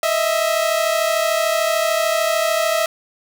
sawtooth tone pair together, 628 / 661.4 Hz, D#5 / E5, +16 / +6 cents, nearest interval minor second, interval 90 cents, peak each -16 / -15 dBFS, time 0.03-2.86 s, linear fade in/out 2 ms, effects 8-bit

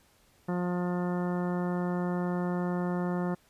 harmonic tone, 177.8 Hz, F3, 31 cents sharp, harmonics 1 / 2 / 3 / 4 / 5 / 6 / 7 / 8 / 10, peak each -29 / -35 / -39 / -41 / -43 / -45 / -46 / -47 / -49 dBFS, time 0.48-3.35 s, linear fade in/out 10 ms, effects pink hiss -64 dBFS RMS until 3.49 s + resampled to 32000 Hz

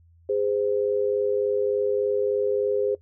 sine tone pair together, 410.6 / 514 Hz, G#4 / C5, -20 / -31 cents, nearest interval major third, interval 389 cents, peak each -23 / -25 dBFS, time 0.29-2.95 s, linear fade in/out 5 ms, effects noise-tail reverb RT60 0.1 s tail -19 dB re dry + added 84 Hz sine -53 dBFS peak until 3.01 s

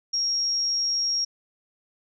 sine tone, 5588 Hz, F8, in tune, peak -22 dBFS, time 0.13-1.25 s, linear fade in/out 10 ms, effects none

